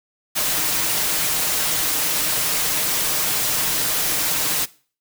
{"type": "noise with comb filter", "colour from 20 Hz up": "white", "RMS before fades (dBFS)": -21, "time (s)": [0.35, 4.66], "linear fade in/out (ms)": 20, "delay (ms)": 6.5, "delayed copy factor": 0.55, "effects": ["noise-tail reverb RT60 0.4 s tail -20 dB re dry"]}